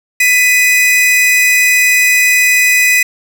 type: tone pair together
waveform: 45% pulse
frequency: 1992.3 / 2500 Hz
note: B6 / D#7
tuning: +15 / +8 cents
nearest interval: major third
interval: 393 cents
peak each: -10 dBFS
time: 0.2-3.03 s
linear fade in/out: 5 ms
effects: none